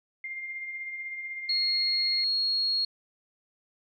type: tone with tremolo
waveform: sine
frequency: 2108 Hz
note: C7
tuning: 12 cents sharp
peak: -32 dBFS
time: 0.24-2.24 s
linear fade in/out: 2 ms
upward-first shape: triangle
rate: 16 Hz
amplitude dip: 45%
type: tone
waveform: sine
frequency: 4300 Hz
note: C8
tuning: 47 cents sharp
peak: -24 dBFS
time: 1.49-2.85 s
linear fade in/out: 5 ms
effects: none